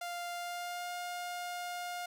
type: tone with pitch glide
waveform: sawtooth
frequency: 698.5 to 709.1 Hz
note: F5 to F5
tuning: 0 to +26 cents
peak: -34 dBFS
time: 0.01-2.06 s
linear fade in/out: 5 ms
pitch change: +26 cents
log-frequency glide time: 0.31-0.93 s
effects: none